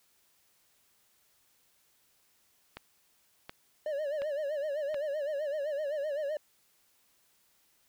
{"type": "click train", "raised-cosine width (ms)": 0.3, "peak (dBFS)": -25, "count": 4, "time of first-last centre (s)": [2.77, 4.944], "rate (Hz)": 1.38}
{"type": "tone with vibrato", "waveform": "triangle", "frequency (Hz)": 587.3, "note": "D5", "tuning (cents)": 0, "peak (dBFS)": -29, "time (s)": [3.86, 6.37], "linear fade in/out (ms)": 2, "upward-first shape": "sine", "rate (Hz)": 7.8, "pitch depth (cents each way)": 110}
{"effects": ["white hiss -69 dBFS RMS until 7.88 s"]}